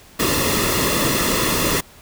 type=noise with comb filter; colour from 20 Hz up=pink; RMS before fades=-19 dBFS; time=0.19-1.81 s; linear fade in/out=10 ms; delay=1.3 ms; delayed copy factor=-0.65; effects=pink hiss -46 dBFS RMS until 2.01 s